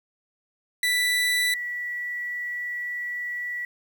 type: tone pair in turn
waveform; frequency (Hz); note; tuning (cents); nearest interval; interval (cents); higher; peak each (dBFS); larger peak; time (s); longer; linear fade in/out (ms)
30% pulse / sine; 1975.5 / 1949.4; B6 / B6; 0 / -23; unison; 23; first; -18 / -28; first; 0.83-1.54 / 1.54-3.65; second; 2
effects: 9-bit